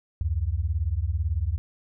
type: beating tone pair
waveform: sine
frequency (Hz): 70.8 / 88.8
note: C#2 / F2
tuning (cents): +37 / +29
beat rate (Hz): 18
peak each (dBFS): -26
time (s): 0.21-1.58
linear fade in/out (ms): 0
effects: none